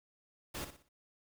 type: noise with echo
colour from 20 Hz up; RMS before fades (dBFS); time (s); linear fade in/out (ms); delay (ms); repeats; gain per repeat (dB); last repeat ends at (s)
pink; -41; 0.54-0.65; 10; 60; 4; -9; 0.89
effects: none